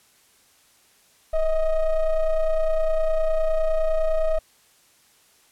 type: ring-modulated tone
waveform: triangle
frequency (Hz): 311.1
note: D#4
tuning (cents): 0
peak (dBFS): -13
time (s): 1.33-4.39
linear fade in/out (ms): 10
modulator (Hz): 326
effects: white hiss -58 dBFS RMS until 5.51 s + low-pass 12000 Hz 12 dB/octave